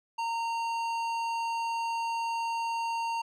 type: tone with tanh clipping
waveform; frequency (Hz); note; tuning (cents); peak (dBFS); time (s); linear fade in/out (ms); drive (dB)
sine; 921; A#5; -21; -31; 0.18-3.22; 10; 14
effects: none